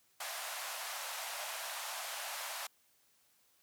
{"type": "band-pass noise", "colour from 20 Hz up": "pink", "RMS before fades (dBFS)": -42, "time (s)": [0.2, 2.67], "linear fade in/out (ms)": 5, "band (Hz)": [620, 15000], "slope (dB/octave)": 48, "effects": ["white hiss -71 dBFS RMS until 3.62 s", "high-pass 60 Hz 12 dB/octave"]}